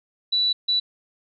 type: tone bursts at uneven times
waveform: sine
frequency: 3951 Hz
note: B7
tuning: in tune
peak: -18 dBFS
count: 2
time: 0.32-0.53 / 0.68-0.8 s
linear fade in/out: 10 ms
effects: none